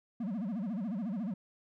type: tone with vibrato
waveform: triangle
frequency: 210 Hz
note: G#3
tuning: 19 cents sharp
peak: -31 dBFS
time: 0.2-1.34 s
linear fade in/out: 5 ms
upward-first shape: sine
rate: 14 Hz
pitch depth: 260 cents each way
effects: none